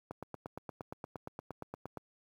click train, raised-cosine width 1 ms, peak -27 dBFS, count 17, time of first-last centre 0.11-1.973 s, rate 8.59 Hz, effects high-pass 80 Hz 12 dB/octave + 10-bit

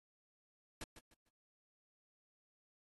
pink noise with echo, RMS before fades -45 dBFS, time 0.81-0.84 s, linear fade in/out 2 ms, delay 150 ms, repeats 3, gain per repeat -11 dB, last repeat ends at 1.29 s, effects AAC 32 kbps

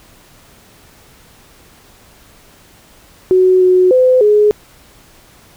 sine tone with pitch steps, 370.7 / 367.1 / 510 / 419.2 Hz, F#4 / F#4 / C5 / G#4, +3 / -14 / -44 / +16 cents, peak -6 dBFS, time 3.31-4.51 s, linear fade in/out 0 ms, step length 300 ms, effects pink hiss -45 dBFS RMS until 5.56 s

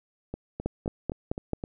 two click trains, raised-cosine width 2 ms, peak -14 / -20 dBFS, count 5 / 6, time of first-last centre 0.66-1.533 / 0.34-1.639 s, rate 4.58 / 3.85 Hz, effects none

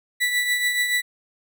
35% pulse tone with tremolo, 1967 Hz, B6, 7 cents flat, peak -16 dBFS, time 0.2-1.02 s, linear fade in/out 20 ms, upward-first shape triangle, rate 7 Hz, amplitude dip 55%, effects none

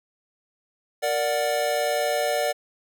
square chord, Bb augmented, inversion none, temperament equal with one note detuned, 466.2 / 587.3 / 735.3 Hz, Bb4 / D5 / F#5, 0 / 0 / -11 cents, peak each -30 / -25 / -28 dBFS, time 1.02-2.53 s, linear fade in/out 20 ms, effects none

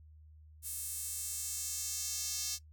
square tone with high-pass filter sweep, 242.6 Hz, B3, 31 cents flat, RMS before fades -39 dBFS, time 0.62-2.59 s, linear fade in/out 50 ms, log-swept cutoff 9900 to 5500 Hz, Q 1.9, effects noise-tail reverb RT60 0.1 s tail -19 dB re dry + added 77 Hz sine -54 dBFS peak until 2.72 s

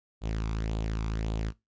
sawtooth tone with flanger, 54.5 Hz, A1, 16 cents flat, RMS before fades -31 dBFS, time 0.21-1.53 s, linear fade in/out 50 ms, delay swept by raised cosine 0.26 to 0.86 ms, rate 1.8 Hz, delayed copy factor +0.55, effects noise-tail reverb RT60 0.2 s tail -21 dB re dry + resampled to 16000 Hz

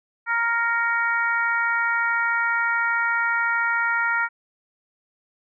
harmonic tone with a mistuned harmonic, 466.2 Hz, A#4, in tune, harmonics 2 / 3 / 4 / 5, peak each -27 / -22 / -25 / -31 dBFS, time 0.26-4.29 s, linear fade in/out 50 ms, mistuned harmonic 5, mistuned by -50 cents, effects none

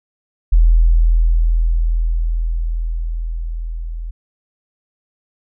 sine tone with level ramp, 41.2 Hz, E1, in tune, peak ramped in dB -6 to -23 dBFS, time 0.52-4.11 s, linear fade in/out 10 ms, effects none

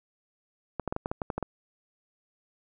clicks, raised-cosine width 1 ms, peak -16 dBFS, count 10, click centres 0.797 / 0.877 / 0.925 / 0.964 / 1.059 / 1.115 / 1.218 / 1.302 / 1.38 / 1.427 s, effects none

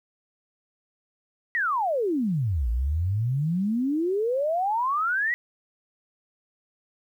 sine exponential two-way sweep, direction down then up, 1975.5 to 55.3 to 1975.5 Hz, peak -22 dBFS, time 1.55-5.34 s, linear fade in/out 0 ms, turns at 2.69 s, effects 10-bit

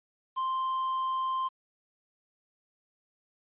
triangle tone with quantisation, 1046.5 Hz, C6, in tune, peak -26 dBFS, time 0.36-1.49 s, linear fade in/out 20 ms, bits 9, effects resampled to 8000 Hz

